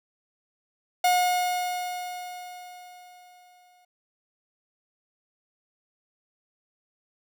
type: tone with exponential decay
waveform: 45% pulse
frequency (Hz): 721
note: F#5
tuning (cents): -45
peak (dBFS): -18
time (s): 1.04-3.85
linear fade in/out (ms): 5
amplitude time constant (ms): 610
effects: none